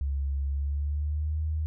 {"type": "tone with pitch glide", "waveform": "sine", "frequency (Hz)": [69.3, 77.79], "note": ["C#2", "D#2"], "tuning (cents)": [0, 0], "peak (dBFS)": -26, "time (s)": [0.01, 1.66], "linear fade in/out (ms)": 0, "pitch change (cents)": 200, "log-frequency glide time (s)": [0.49, 1.42], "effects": []}